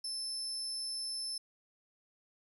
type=tone; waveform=35% pulse; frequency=5274 Hz; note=E8; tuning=in tune; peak=-34 dBFS; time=0.04-1.38 s; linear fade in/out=5 ms; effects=none